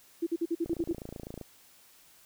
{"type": "tone bursts", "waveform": "sine", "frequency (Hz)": 335.5, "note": "E4", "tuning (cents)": 31, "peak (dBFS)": -26, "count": 8, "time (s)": [0.22, 0.932], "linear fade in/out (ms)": 10, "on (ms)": 47, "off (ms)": 48}
{"type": "click train", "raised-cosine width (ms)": 2, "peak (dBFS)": -27, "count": 22, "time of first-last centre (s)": [0.66, 1.413], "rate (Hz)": 27.9}
{"effects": ["white hiss -59 dBFS RMS until 2.25 s"]}